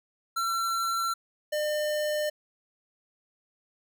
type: tone pair in turn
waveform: square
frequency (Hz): 1353 / 602.7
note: E6 / D5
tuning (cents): +45 / +45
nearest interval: octave + major second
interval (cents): 1400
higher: first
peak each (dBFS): -27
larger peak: neither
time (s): 0.36-1.14 / 1.52-2.3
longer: neither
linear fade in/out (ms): 10
effects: none